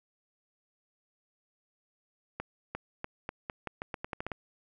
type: accelerating click train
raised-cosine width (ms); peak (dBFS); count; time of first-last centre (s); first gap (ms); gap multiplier
0.5; -20; 13; 2.4-4.318; 350; 0.84
effects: none